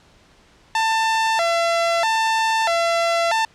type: tone with vibrato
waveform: sawtooth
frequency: 776 Hz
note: G5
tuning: 18 cents flat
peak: -13 dBFS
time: 0.75-3.45 s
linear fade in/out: 2 ms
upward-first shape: square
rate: 0.78 Hz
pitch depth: 240 cents each way
effects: pink hiss -53 dBFS RMS until 3.54 s + low-pass 6000 Hz 12 dB/octave